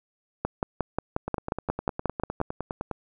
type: two click trains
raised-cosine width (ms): 1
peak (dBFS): -11 / -16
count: 12 / 17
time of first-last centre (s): 0.45-2.414 / 1.28-2.913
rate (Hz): 5.6 / 9.8
effects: none